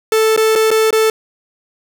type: tone with dropouts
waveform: 45% pulse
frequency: 440 Hz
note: A4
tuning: in tune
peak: -10 dBFS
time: 0.12-1.1 s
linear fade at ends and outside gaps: 2 ms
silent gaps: 0.364-0.375 / 0.554-0.558 / 0.706-0.713 / 0.907-0.927 s
effects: none